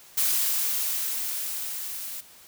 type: noise with level ramp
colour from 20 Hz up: blue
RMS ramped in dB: -23 to -36 dBFS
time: 0.17-2.21 s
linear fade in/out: 10 ms
effects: white hiss -51 dBFS RMS until 2.47 s